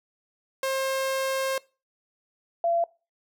sawtooth / sine tone pair in turn, 533 / 680.1 Hz, C5 / F5, +32 / -46 cents, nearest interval major third, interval 422 cents, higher second, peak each -21 dBFS, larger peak neither, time 0.63-1.58 / 2.64-2.84 s, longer first, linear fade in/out 2 ms, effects noise-tail reverb RT60 0.3 s tail -22 dB re dry

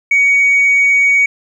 sine tone, 2246 Hz, C#7, 22 cents sharp, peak -6 dBFS, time 0.11-1.26 s, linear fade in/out 5 ms, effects tanh soft clip ceiling -5 dBFS + 8-bit

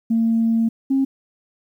sine tone pair in turn, 227.3 / 269.4 Hz, A#3 / C#4, -43 / -49 cents, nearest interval minor third, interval 294 cents, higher second, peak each -14 dBFS, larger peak neither, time 0.1-0.69 / 0.9-1.05 s, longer first, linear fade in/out 10 ms, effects tanh soft clip ceiling -10 dBFS + 9-bit

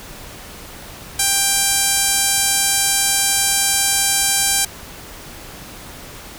sawtooth tone with band-pass filter, 790 Hz, G5, 13 cents sharp, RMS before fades -17 dBFS, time 1.19-4.65 s, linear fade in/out 5 ms, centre 9000 Hz, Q 1.3, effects pink hiss -36 dBFS RMS until 6.38 s

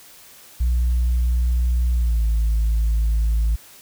sine tone with pitch glide, 60.4 to 55.07 Hz, B1 to A1, -38 to +2 cents, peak -14 dBFS, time 0.6-3.56 s, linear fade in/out 10 ms, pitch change -160 cents, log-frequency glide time 1.93-2.25 s, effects tanh soft clip ceiling -14 dBFS + white hiss -46 dBFS RMS until 3.81 s

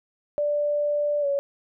sine tone with pitch glide, 587.3 to 561.8 Hz, D5 to C#5, 0 to +23 cents, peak -21 dBFS, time 0.38-1.39 s, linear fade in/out 0 ms, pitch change -77 cents, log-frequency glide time 1.21-1.26 s, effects none

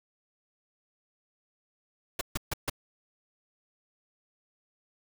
pink noise bursts, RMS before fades -30 dBFS, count 4, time 2.19-2.698 s, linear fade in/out 5 ms, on 22 ms, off 140 ms, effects none

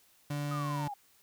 35% pulse tone, 145.5 Hz, D3, 16 cents flat, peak -31 dBFS, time 0.3-0.88 s, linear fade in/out 5 ms
sine linear sweep, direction down, 1264 to 787 Hz, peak -37 dBFS, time 0.51-0.94 s, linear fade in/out 5 ms
effects white hiss -65 dBFS RMS until 1.22 s

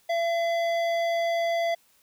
sine tone with hard clipping, 676 Hz, E5, 43 cents sharp, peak -25 dBFS, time 0.09-1.75 s, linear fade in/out 10 ms, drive 12 dB, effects white hiss -63 dBFS RMS until 2.02 s

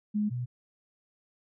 sine tone pair in turn, 209.6 / 122.99 Hz, G#3 / B2, +16 / -7 cents, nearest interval major sixth, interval 923 cents, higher first, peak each -25 / -30 dBFS, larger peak first, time 0.14-0.3 / 0.3-0.46 s, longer neither, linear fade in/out 20 ms, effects none

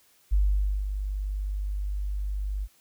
sine tone with ADSR envelope, 49.71 Hz, G1, 25 cents sharp, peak -18 dBFS, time 0.31-2.68 s, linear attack 21 ms, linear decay 520 ms, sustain -9 dB, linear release 49 ms, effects white hiss -62 dBFS RMS until 2.8 s

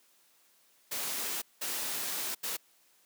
white noise bursts at uneven times, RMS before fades -35 dBFS, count 3, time 0.91-1.42 / 1.61-2.35 / 2.43-2.57 s, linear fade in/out 10 ms, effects white hiss -66 dBFS RMS until 3.05 s + high-pass 200 Hz 12 dB/octave

